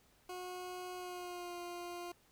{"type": "tone with pitch glide", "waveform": "20% pulse", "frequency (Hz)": [363.1, 350.3], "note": ["F#4", "F4"], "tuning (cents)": [-33, 5], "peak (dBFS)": -38, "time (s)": [0.29, 2.12], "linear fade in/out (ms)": 5, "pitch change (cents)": -62, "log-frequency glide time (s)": [0.96, 1.57], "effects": ["pink hiss -69 dBFS RMS until 2.31 s"]}